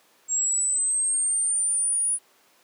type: linear sweep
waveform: sine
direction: up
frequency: 7510 to 9790 Hz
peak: -21 dBFS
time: 0.28-2.19 s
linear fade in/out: 50 ms
effects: pink hiss -59 dBFS RMS until 2.63 s + high-pass 400 Hz 12 dB/octave